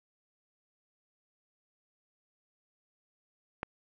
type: click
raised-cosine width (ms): 0.5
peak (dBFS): -18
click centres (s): 3.631
effects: none